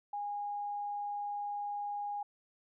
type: tone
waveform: sine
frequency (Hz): 820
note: G#5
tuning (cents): -22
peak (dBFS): -35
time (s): 0.13-2.23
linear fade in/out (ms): 5
effects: none